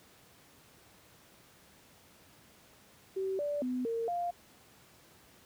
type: tone with pitch steps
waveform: sine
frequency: 383.3 / 583 / 251.9 / 459 / 699 Hz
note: G4 / D5 / B3 / A#4 / F5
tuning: -39 / -13 / +34 / -27 / +1 cents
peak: -31 dBFS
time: 3.16-4.31 s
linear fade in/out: 10 ms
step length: 230 ms
effects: pink hiss -60 dBFS RMS until 5.45 s + high-pass 80 Hz 12 dB/octave